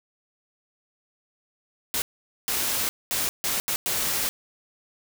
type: noise bursts at uneven times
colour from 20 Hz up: white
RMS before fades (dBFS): -26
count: 6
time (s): 1.94-2.02 / 2.48-2.89 / 3.11-3.29 / 3.44-3.6 / 3.68-3.76 / 3.86-4.29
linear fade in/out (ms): 0
effects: none